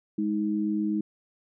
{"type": "tone pair together", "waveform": "sine", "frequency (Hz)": [207.7, 315.6], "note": ["G#3", "D#4"], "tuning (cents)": [0, 25], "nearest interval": "perfect fifth", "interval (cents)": 725, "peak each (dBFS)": -27, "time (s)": [0.18, 1.01], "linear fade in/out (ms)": 5, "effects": []}